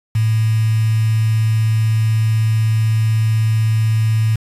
sine tone with quantisation, 110.5 Hz, A2, 8 cents sharp, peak -12 dBFS, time 0.15-4.36 s, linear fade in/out 5 ms, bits 5, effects resampled to 32000 Hz

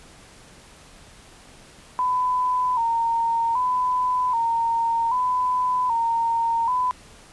sine tone with vibrato, 961 Hz, B5, 48 cents flat, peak -19 dBFS, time 1.99-6.91 s, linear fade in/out 0 ms, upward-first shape square, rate 0.64 Hz, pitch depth 73 cents each way, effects pink hiss -48 dBFS RMS until 7.32 s + resampled to 24000 Hz

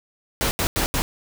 pink noise bursts at uneven times, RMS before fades -22 dBFS, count 4, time 0.41-0.51 / 0.59-0.67 / 0.76-0.86 / 0.94-1.02 s, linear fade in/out 0 ms, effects none

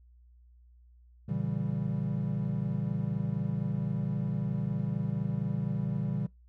triangle chord, A# diminished seventh, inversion none, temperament equal with one note detuned, 116.54 / 140.93 / 164.81 / 196 Hz, A#2 / C#3 / E3 / G3, 0 / +29 / 0 / 0 cents, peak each -34 / -31 / -33 / -33 dBFS, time 1.28-6.27 s, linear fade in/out 10 ms, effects noise-tail reverb RT60 0.2 s tail -24 dB re dry + added 60 Hz sine -55 dBFS peak until 6.48 s

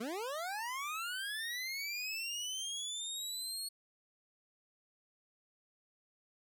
25% pulse linear sweep, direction up, 205.2 to 4360 Hz, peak -34 dBFS, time 0-3.69 s, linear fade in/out 10 ms, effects none

